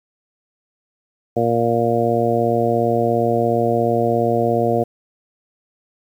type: harmonic tone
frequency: 117.1 Hz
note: A#2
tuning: 8 cents sharp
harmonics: 1 / 2 / 3 / 4 / 5 / 6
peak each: -24 / -23 / -23 / -20 / -22 / -21 dBFS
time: 1.36-4.84 s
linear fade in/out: 10 ms
effects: 8-bit